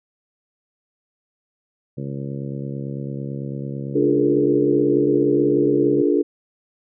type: harmonic tone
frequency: 69 Hz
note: C#2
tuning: 7 cents flat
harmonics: 2 / 3 / 4 / 5 / 6 / 7 / 8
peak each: -28 / -32 / -35 / -36 / -41 / -38 / -42 dBFS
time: 1.97-6.02 s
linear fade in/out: 10 ms
type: chord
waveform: sine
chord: Bb dominant seventh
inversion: first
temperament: just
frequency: 291.4 / 349.6 / 419.5 / 466.2 Hz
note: D4 / F4 / Ab4 / Bb4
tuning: -13 / +2 / +17 / 0 cents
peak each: -19 / -20 / -20 / -24 dBFS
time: 3.94-6.23 s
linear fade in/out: 20 ms
effects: none